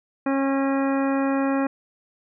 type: harmonic tone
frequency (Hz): 272.6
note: C#4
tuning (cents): -29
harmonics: 1 / 2 / 3 / 4 / 5 / 6 / 7 / 9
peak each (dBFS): -21 / -27 / -31 / -33 / -35 / -37 / -38 / -40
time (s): 0.26-1.67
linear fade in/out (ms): 5
effects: none